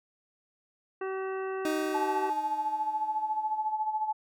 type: harmonic tone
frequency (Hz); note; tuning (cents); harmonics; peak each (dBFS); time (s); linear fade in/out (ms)
381.8; G4; -46; 1 / 2 / 3 / 4 / 5 / 7; -32 / -41 / -41 / -44 / -47 / -51; 1.01-2.3; 5
type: tone with exponential decay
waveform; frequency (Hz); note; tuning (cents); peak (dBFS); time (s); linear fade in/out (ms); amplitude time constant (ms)
30% pulse; 311.1; D#4; 0; -25; 1.65-3.72; 2; 450
type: tone with tremolo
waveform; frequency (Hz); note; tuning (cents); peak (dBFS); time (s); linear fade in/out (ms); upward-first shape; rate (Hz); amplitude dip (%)
sine; 863; A5; -34; -25; 1.94-4.13; 10; sine; 14; 65
effects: none